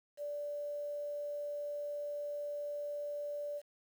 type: tone with quantisation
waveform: sine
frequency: 583 Hz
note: D5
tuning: 13 cents flat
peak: -37 dBFS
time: 0.17-3.62 s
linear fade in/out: 50 ms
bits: 10
effects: none